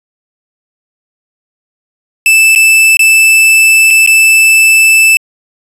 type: tone with dropouts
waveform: 45% pulse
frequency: 2637 Hz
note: E7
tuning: in tune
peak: -3 dBFS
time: 2.26-5.17 s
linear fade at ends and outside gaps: 1 ms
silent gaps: 2.551-2.559 / 2.97-2.993 / 3.905-3.908 / 4.063-4.074 s
effects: resampled to 32000 Hz